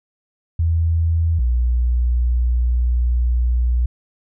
sine tone pair in turn, 82.41 / 60.53 Hz, E2 / B1, 0 / -34 cents, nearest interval perfect fourth, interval 534 cents, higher first, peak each -14 dBFS, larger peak neither, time 0.59-1.39 / 1.39-3.86 s, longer second, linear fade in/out 5 ms, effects none

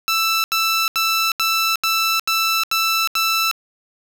15% pulse tone bursts, 1326 Hz, E6, 10 cents sharp, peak -10 dBFS, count 8, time 0.08-3.513 s, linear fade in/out 0 ms, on 360 ms, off 79 ms, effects none

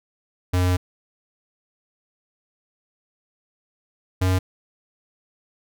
square tone pair in turn, 90.4 / 92.73 Hz, F#2 / F#2, -40 / +4 cents, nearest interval unison, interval 44 cents, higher second, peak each -18 dBFS, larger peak neither, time 0.53-0.77 / 4.21-4.39 s, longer first, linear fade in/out 10 ms, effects none

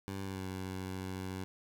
15% pulse tone with pitch glide, 97.4 to 93.81 Hz, G2 to F#2, -11 to +24 cents, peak -32 dBFS, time 0.08-1.44 s, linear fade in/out 0 ms, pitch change -65 cents, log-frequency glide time 0.22-0.46 s, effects none

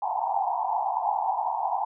white band-pass noise, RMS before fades -27 dBFS, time 0.02-1.85 s, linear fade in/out 5 ms, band 710 to 960 Hz, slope 96 dB/octave, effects none

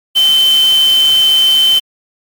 sine tone in noise, 3076 Hz, G7, 33 cents flat, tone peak -6 dBFS, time 0.15-1.8 s, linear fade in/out 20 ms, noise white, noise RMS -23 dBFS, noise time 0.15-1.8 s, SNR +14 dB, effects MP3 96 kbps

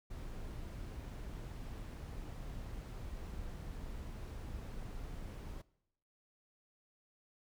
brown noise, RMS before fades -45 dBFS, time 0.1-5.62 s, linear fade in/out 10 ms, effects noise-tail reverb RT60 0.8 s tail -21 dB re dry

